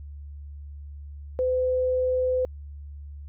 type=tone; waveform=sine; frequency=509 Hz; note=C5; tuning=48 cents flat; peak=-21 dBFS; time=1.39-2.45 s; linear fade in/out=0 ms; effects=added 72 Hz sine -37 dBFS peak until 3.28 s